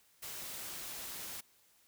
white noise, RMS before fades -44 dBFS, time 0.22-1.41 s, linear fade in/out 10 ms, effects white hiss -68 dBFS RMS until 1.87 s

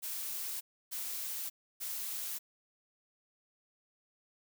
blue noise bursts, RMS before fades -39 dBFS, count 3, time 0.02-2.39 s, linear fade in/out 20 ms, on 590 ms, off 300 ms, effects none

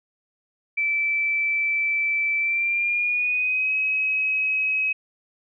sine tone with pitch glide, 2323 to 2548 Hz, D7 to D#7, -20 to +41 cents, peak -20 dBFS, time 0.77-4.93 s, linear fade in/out 10 ms, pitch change +161 cents, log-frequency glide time 2.38-3.73 s, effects none

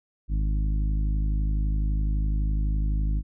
harmonic tone, 51.91 Hz, G#1, in tune, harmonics 1 / 2 / 3 / 4 / 5 / 6, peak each -22 / -36 / -34 / -41 / -42 / -45 dBFS, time 0.28-3.23 s, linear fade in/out 50 ms, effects none

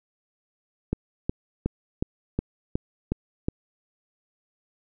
click train, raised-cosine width 3 ms, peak -11 dBFS, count 8, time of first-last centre 0.93-3.485 s, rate 2.74 Hz, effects none

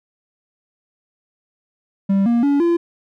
triangle tone with pitch steps, 196 / 235.8 / 283.7 / 341.3 Hz, G3 / A#3 / C#4 / F4, 0 / +20 / +40 / -40 cents, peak -11 dBFS, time 2.09-2.77 s, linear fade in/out 10 ms, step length 170 ms, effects none

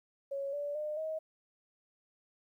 sine tone with pitch steps, 554 / 578.9 / 604.8 / 632 Hz, C#5 / D5 / D#5 / D#5, -1 / -25 / -49 / +27 cents, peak -34 dBFS, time 0.31-1.19 s, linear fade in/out 10 ms, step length 220 ms, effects 12-bit

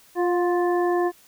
harmonic tone with a mistuned harmonic, 350.6 Hz, F4, 7 cents sharp, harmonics 1 / 2 / 3 / 5, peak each -20 / -26 / -30 / -34 dBFS, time 0.15-1.12 s, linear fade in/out 50 ms, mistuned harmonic 2, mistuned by +27 cents, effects white hiss -54 dBFS RMS until 1.27 s

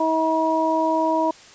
harmonic tone, 320.1 Hz, D#4, 49 cents sharp, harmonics 1 / 2 / 3, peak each -23 / -22 / -21 dBFS, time 0-1.31 s, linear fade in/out 5 ms, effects white hiss -46 dBFS RMS until 1.54 s + resampled to 16000 Hz

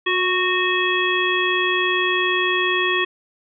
harmonic tone with a mistuned harmonic, 368.6 Hz, F#4, 7 cents flat, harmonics 1 / 3 / 5 / 7 / 9, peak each -23 / -24 / -22 / -24 / -25 dBFS, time 0.06-3.05 s, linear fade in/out 10 ms, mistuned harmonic 1, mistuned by -23 cents, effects none

